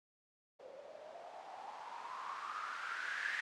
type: noise with low-pass filter sweep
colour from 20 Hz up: violet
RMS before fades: -45 dBFS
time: 0.59-3.41 s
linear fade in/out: 10 ms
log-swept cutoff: 510 to 1800 Hz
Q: 7.3
effects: low-pass 7000 Hz 12 dB/octave